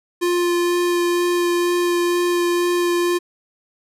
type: tone with vibrato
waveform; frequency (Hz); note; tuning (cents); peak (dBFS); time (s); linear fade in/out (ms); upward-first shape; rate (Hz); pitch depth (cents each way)
square; 350; F4; +4; -17; 0.21-3.19; 20; sine; 2.1; 9
effects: resampled to 32000 Hz